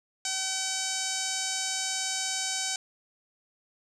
5% pulse tone with low-pass filter, 763 Hz, G5, 47 cents flat, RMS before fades -31 dBFS, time 0.25-2.76 s, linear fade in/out 2 ms, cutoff 7100 Hz, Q 2.3, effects none

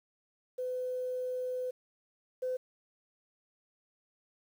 sine tone pair in turn, 505 / 509.4 Hz, B4 / C5, +39 / -46 cents, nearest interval unison, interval 15 cents, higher second, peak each -32 / -30 dBFS, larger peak second, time 0.58-1.71 / 2.42-2.57 s, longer first, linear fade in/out 10 ms, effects tanh soft clip ceiling -26 dBFS + 10-bit

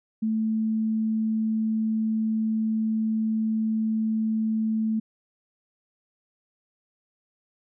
sine tone, 220 Hz, A3, in tune, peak -22 dBFS, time 0.22-5 s, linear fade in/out 10 ms, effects none

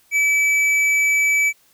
triangle tone with tanh clipping, 2300 Hz, D7, 37 cents flat, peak -16 dBFS, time 0.11-1.53 s, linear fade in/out 50 ms, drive 13 dB, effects white hiss -57 dBFS RMS until 1.73 s

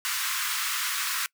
pink high-pass noise, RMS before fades -29 dBFS, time 0.05-1.26 s, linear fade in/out 0 ms, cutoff 1100 Hz, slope 48 dB/octave, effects noise-tail reverb RT60 0.1 s tail -24 dB re dry

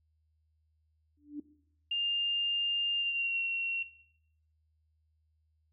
sine tone with exponential growth, 293.7 Hz, D4, in tune, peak -33 dBFS, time 1.17-1.4 s, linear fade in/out 5 ms, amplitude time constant 49 ms
sine tone with pitch glide, 2806 to 2734 Hz, F7 to F7, +8 to -37 cents, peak -29 dBFS, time 1.91-3.83 s, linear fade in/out 5 ms, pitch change -45 cents, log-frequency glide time 2.96-3.39 s
effects noise-tail reverb RT60 0.7 s tail -17 dB re dry + added 78 Hz sine -70 dBFS peak until 5.72 s

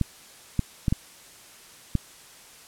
clicks, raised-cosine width 5 ms, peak -9 dBFS, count 5, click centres 0.013 / 0.593 / 0.882 / 0.925 / 1.953 s, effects white hiss -49 dBFS RMS until 2.67 s + low-pass 11000 Hz 12 dB/octave

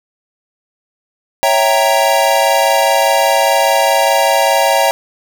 square chord, C# diminished seventh, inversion none, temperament equal with one note detuned, 554.4 / 659.3 / 781.3 / 932.3 Hz, C#5 / E5 / G5 / Bb5, 0 / 0 / -6 / 0 cents, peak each -16 dBFS, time 1.43-4.91 s, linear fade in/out 0 ms, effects none

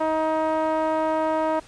5% pulse tone with low-pass filter, 315.4 Hz, D#4, 24 cents sharp, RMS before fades -23 dBFS, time 0-1.6 s, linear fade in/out 10 ms, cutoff 800 Hz, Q 2.2, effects pink hiss -49 dBFS RMS until 1.67 s + resampled to 22050 Hz

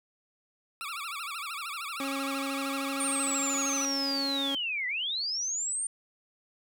20% pulse tone with vibrato, 1244 Hz, D#6, 1 cent flat, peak -30 dBFS, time 0.81-3.85 s, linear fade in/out 0 ms, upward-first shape sine, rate 13 Hz, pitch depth 190 cents each way
sawtooth tone with pitch glide, 273.4 to 275.8 Hz, C#4 to C#4, -24 to -9 cents, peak -28 dBFS, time 2-4.55 s, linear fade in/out 2 ms, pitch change +15 cents, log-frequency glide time 2.7-4.29 s
sine linear two-way sweep, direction down then up, 9030 to 1932 to 9030 Hz, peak -29 dBFS, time 3-5.87 s, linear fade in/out 2 ms, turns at 4.87 s
effects none

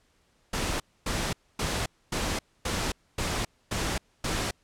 pink noise bursts, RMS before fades -29 dBFS, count 8, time 0.53-4.51 s, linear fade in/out 5 ms, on 270 ms, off 260 ms, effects pink hiss -67 dBFS RMS until 4.63 s + low-pass 9000 Hz 12 dB/octave

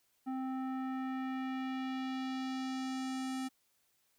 square tone with low-pass filter sweep, 261.6 Hz, C4, in tune, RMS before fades -38 dBFS, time 0.26-3.49 s, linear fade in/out 20 ms, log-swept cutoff 960 to 9900 Hz, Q 1.2, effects white hiss -75 dBFS RMS until 4.18 s

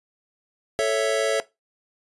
square chord, A major, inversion none, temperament equal, 440 / 554.4 / 659.3 Hz, A4 / C#5 / E5, 0 / 0 / 0 cents, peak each -25 dBFS, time 0.79-1.4 s, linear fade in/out 0 ms, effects noise-tail reverb RT60 0.2 s tail -18 dB re dry + resampled to 24000 Hz

